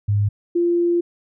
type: tone pair in turn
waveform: sine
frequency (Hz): 102.7 / 345.4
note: G#2 / F4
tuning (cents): -19 / -19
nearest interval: octave + major sixth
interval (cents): 2100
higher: second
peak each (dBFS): -15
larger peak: neither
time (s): 0.08-0.29 / 0.55-1.01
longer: second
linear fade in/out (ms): 10
effects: none